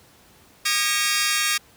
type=tone cluster; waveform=15% pulse; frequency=1223 / 1630 / 1895 / 2243 / 2719 Hz; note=D#6 / G#6 / A#6 / C#7 / F7; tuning=-30 / -33 / +28 / +20 / -47 cents; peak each=-20 dBFS; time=0.65-1.58 s; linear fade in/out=10 ms; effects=pink hiss -53 dBFS RMS until 1.76 s + high-pass 60 Hz 12 dB/octave